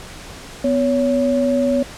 sine tone pair together, 250 / 561.2 Hz, B3 / C#5, +21 / +21 cents, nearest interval octave + major second, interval 1400 cents, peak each -17 dBFS, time 0.64-1.83 s, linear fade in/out 5 ms, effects pink hiss -36 dBFS RMS until 1.97 s + low-pass 9000 Hz 12 dB/octave

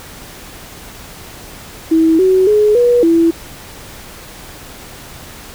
sine tone with pitch steps, 323.4 / 375.2 / 421.5 / 483.6 / 332.2 Hz, E4 / F#4 / G#4 / B4 / E4, -33 / +24 / +26 / -36 / +13 cents, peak -7 dBFS, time 1.91-3.31 s, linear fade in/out 10 ms, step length 280 ms, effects pink hiss -34 dBFS RMS until 5.54 s

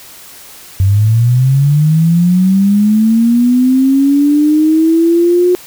sine linear sweep, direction up, 93.8 to 361.9 Hz, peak -6 dBFS, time 0.8-5.55 s, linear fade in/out 0 ms, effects white hiss -35 dBFS RMS until 5.66 s

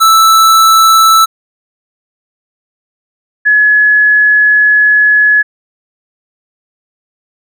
square / sine tone pair in turn, 1318.5 / 1697.2 Hz, E6 / G#6, 0 / +37 cents, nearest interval major third, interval 437 cents, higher second, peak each -4 dBFS, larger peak neither, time 0-1.26 / 3.45-5.43 s, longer second, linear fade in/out 20 ms, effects none

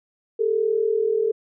sine tone pair together, 408.5 / 449 Hz, G#4 / A4, -29 / +35 cents, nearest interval major second, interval 164 cents, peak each -23 / -20 dBFS, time 0.39-1.32 s, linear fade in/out 10 ms, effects none

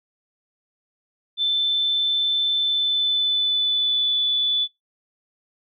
sine tone with pitch glide, 3532 to 3471 Hz, A7 to A7, +6 to -24 cents, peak -18 dBFS, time 1.37-4.68 s, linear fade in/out 50 ms, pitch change -30 cents, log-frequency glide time 2.55-4.18 s, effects noise-tail reverb RT60 0.2 s tail -26 dB re dry

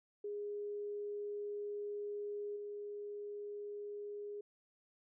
sine tone with level steps, 412.1 Hz, G#4, 13 cents flat, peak -39 / -42 dBFS, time 0.24-4.41 s, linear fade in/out 5 ms, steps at 2.56 s, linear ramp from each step 5 ms, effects none

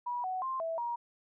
sine tone with pitch steps, 971 / 745 / 1051 / 656 / 948 Hz, B5 / F#5 / C6 / E5 / A#5, -30 / +12 / +7 / -9 / +29 cents, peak -32 dBFS, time 0.06-0.96 s, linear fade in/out 10 ms, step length 180 ms, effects none

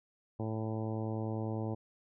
harmonic tone, 110 Hz, A2, in tune, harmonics 1 / 2 / 3 / 4 / 5 / 6 / 7 / 8 / 9, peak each -36 / -40 / -41 / -44 / -45 / -50 / -48 / -51 / -55 dBFS, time 0.39-1.75 s, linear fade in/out 10 ms, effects none

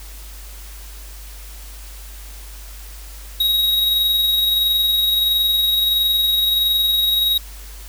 square tone with amplitude modulation, 3803 Hz, A#7, 34 cents sharp, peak -14 dBFS, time 3.4-7.38 s, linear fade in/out 5 ms, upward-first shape sine, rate 21.5 Hz, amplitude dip 30%, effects added 50 Hz sine -34 dBFS peak until 7.88 s + white hiss -41 dBFS RMS until 7.88 s

